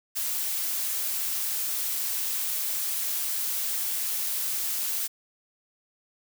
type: noise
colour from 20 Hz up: blue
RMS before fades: -29 dBFS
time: 0.15-5.08 s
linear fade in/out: 20 ms
effects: none